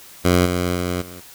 10% pulse tone with level steps, 89.1 Hz, F2, 35 cents sharp, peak -5 / -11 / -13 / -28 dBFS, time 0.24-1.21 s, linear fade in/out 20 ms, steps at 0.45 / 0.75 / 1.01 s, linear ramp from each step 10 ms, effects white hiss -43 dBFS RMS until 1.34 s

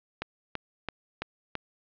click train, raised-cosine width 0.3 ms, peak -15 dBFS, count 5, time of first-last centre 0.22-1.553 s, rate 3 Hz, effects low-pass 4000 Hz 12 dB/octave

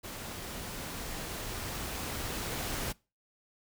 pink noise with level ramp, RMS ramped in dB -42 to -35 dBFS, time 0.03-2.93 s, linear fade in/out 20 ms, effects noise-tail reverb RT60 0.3 s tail -24 dB re dry

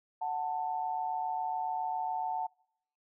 sine tone pair together, 740 / 887.2 Hz, F#5 / A5, 0 / +14 cents, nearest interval minor third, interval 314 cents, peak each -34 / -34 dBFS, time 0.21-2.47 s, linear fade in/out 10 ms, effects noise-tail reverb RT60 0.8 s tail -26 dB re dry

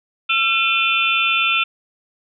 sine tone cluster, 1352 / 2439 / 2677 / 3050 / 3514 Hz, E6 / D#7 / E7 / G7 / A7, +43 / -35 / +26 / -48 / -3 cents, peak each -21 / -21 / -19 / -25 / -23 dBFS, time 0.29-1.64 s, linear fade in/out 10 ms, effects none

